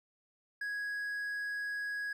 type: tone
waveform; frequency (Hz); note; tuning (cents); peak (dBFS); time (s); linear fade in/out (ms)
triangle; 1661.2; G#6; 0; -33; 0.61-2.13; 5
effects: none